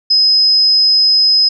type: tone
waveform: sine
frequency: 5070 Hz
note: D#8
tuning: 32 cents sharp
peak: -7 dBFS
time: 0.1-1.49 s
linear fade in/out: 10 ms
effects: none